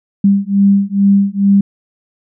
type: beating tone pair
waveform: sine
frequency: 197.6 / 199.9 Hz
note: G3 / G3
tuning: +14 / +34 cents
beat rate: 2.3 Hz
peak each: -11 dBFS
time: 0.24-1.61 s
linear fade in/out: 5 ms
effects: none